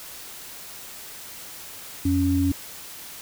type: tone pair together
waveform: sine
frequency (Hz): 87.82 / 278.8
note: F2 / C#4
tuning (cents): +10 / +10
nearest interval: octave + minor sixth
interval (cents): 2000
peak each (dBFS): -23 / -20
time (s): 2.05-2.52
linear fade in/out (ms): 5
effects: white hiss -40 dBFS RMS until 3.21 s